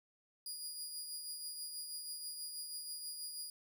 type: tone with tremolo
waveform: 20% pulse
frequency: 4872 Hz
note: D#8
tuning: 37 cents flat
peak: -35 dBFS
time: 0.46-3.5 s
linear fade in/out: 2 ms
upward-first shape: triangle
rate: 6.2 Hz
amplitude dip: 45%
effects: none